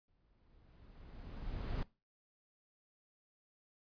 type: noise with exponential growth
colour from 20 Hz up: brown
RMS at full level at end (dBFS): -36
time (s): 0.08-1.83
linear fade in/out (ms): 2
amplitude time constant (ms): 380
effects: noise-tail reverb RT60 0.3 s tail -21 dB re dry + resampled to 11025 Hz